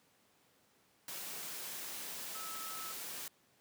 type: tone in noise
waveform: sine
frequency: 1300 Hz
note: E6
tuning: 24 cents flat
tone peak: -47 dBFS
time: 2.35-2.92 s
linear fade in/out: 2 ms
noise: white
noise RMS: -44 dBFS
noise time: 1.08-3.28 s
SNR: -6 dB
effects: pink hiss -70 dBFS RMS until 3.6 s + high-pass 150 Hz 12 dB/octave